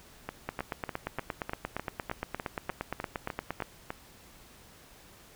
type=two click trains; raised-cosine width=0.5 ms; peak=-17 / -19 dBFS; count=28 / 13; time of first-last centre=0.49-3.622 / 0.29-3.904 s; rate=8.62 / 3.32 Hz; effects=pink hiss -55 dBFS RMS until 5.35 s